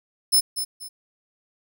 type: tone with echo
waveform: 15% pulse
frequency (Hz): 5240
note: E8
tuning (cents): -11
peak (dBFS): -9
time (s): 0.32-0.41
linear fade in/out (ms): 20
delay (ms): 240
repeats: 2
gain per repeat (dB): -10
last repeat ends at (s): 0.89
effects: none